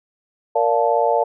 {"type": "chord", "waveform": "sine", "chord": "Bb major seventh", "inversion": "none", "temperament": "just", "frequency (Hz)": [466.2, 582.7, 699.2, 874.1], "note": ["Bb4", "D5", "F5", "A5"], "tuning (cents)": [0, -14, 2, -12], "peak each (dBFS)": -20, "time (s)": [0.55, 1.24], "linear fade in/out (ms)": 10, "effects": []}